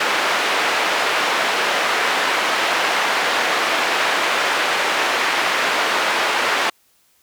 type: band-pass noise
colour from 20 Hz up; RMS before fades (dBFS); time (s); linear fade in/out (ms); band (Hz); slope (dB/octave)
white; -19; 0-6.7; 5; 450 to 2200; 12
effects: white hiss -59 dBFS RMS until 7.22 s